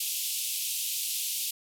white band-pass noise, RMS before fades -32 dBFS, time 0-1.51 s, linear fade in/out 5 ms, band 2600 to 15000 Hz, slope 48 dB/octave, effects none

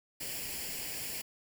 white noise with comb filter, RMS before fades -39 dBFS, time 0.2-1.22 s, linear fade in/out 10 ms, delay 0.4 ms, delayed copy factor +0.65, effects none

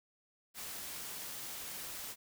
white noise, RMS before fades -44 dBFS, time 0.54-2.16 s, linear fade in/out 50 ms, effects none

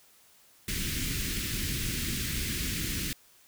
pink band-stop noise, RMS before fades -32 dBFS, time 0.68-3.13 s, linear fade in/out 2 ms, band 320 to 1800 Hz, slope 24 dB/octave, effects white hiss -60 dBFS RMS until 3.47 s

